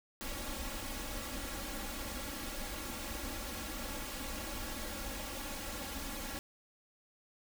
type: noise with comb filter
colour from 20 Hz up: pink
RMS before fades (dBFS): -41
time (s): 0.21-6.39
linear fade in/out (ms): 0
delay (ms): 3.6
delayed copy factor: +0.95
effects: none